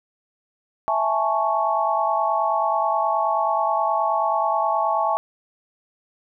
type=chord; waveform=sine; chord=A major seventh; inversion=second; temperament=equal; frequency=659.3 / 830.6 / 880 / 1108.7 Hz; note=E5 / G#5 / A5 / C#6; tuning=0 / 0 / 0 / 0 cents; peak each=-24 dBFS; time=0.88-5.17 s; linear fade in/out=0 ms; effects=none